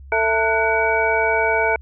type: tone cluster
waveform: sine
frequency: 445 / 663 / 899 / 1479 / 2274 Hz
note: A4 / E5 / A5 / F#6 / C#7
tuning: +20 / +10 / +37 / -1 / +44 cents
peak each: -22 dBFS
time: 0.12-1.76 s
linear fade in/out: 2 ms
effects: added 68 Hz sine -37 dBFS peak until 1.81 s